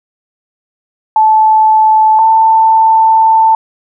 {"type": "tone pair in turn", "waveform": "sine", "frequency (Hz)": [871, 888.8], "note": ["A5", "A5"], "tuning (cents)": [-18, 17], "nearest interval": "unison", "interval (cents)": 35, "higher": "second", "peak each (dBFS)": -4, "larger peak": "neither", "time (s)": [[1.16, 2.19], [2.19, 3.55]], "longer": "second", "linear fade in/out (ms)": 2, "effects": []}